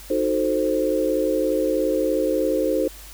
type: chord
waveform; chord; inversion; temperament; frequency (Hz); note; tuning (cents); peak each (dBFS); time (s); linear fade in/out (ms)
sine; D# diminished seventh; none; equal with one note detuned; 311.1 / 368.1 / 440 / 523.3; D#4 / F#4 / A4 / C5; 0 / -9 / 0 / 0; -24 / -27 / -25 / -22; 0.1-2.88; 5
effects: added 50 Hz sine -42 dBFS peak until 3.13 s + white hiss -43 dBFS RMS until 3.13 s